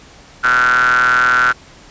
square ring-modulated tone, 61.74 Hz, B1, in tune, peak -8 dBFS, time 0.43-1.53 s, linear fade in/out 20 ms, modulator 1440 Hz, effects pink hiss -42 dBFS RMS until 1.9 s + resampled to 16000 Hz

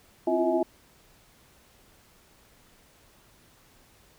sine tone cluster, 264.9 / 334.6 / 348.6 / 644 / 842 Hz, C4 / E4 / F4 / E5 / G#5, +22 / +26 / -3 / -41 / +24 cents, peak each -31 / -31 / -26 / -26 / -32 dBFS, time 0.27-0.63 s, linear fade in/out 5 ms, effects pink hiss -59 dBFS RMS until 4.18 s

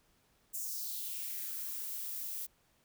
violet noise with high-pass filter sweep, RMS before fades -40 dBFS, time 0.53-2.47 s, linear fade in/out 20 ms, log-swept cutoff 7600 to 280 Hz, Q 2.5, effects pink hiss -71 dBFS RMS until 2.84 s

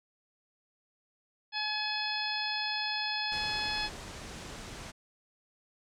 harmonic tone, 850 Hz, G#5, 40 cents sharp, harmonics 1 / 2 / 3 / 4 / 5 / 6, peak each -38 / -38 / -38 / -38 / -38 / -38 dBFS, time 1.52-3.9 s, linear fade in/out 50 ms
pink low-pass noise, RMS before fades -44 dBFS, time 3.31-4.92 s, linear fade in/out 20 ms, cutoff 8400 Hz, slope 24 dB/octave
effects none

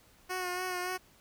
10% pulse tone with vibrato, 363.9 Hz, F#4, 29 cents flat, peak -25 dBFS, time 0.29-0.98 s, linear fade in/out 20 ms, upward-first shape sine, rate 3.5 Hz, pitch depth 29 cents each way, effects pink hiss -62 dBFS RMS until 1.2 s

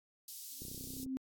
white high-pass noise, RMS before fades -47 dBFS, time 0.28-1.04 s, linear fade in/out 2 ms, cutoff 4000 Hz, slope 24 dB/octave
sine tone with exponential growth, 262.9 Hz, C4, 8 cents sharp, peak -33 dBFS, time 0.52-1.17 s, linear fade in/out 0 ms, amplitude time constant 140 ms
click train, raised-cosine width 3 ms, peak -37 dBFS, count 15, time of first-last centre 0.62-1.063 s, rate 31.6 Hz
effects AAC 64 kbps

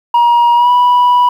sine tone with pitch glide, 951 to 981.1 Hz, A#5 to B5, +34 to -12 cents, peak -3 dBFS, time 0.14-1.29 s, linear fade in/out 5 ms, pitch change +54 cents, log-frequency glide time 0.55-0.7 s, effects tanh soft clip ceiling -5 dBFS + 7-bit

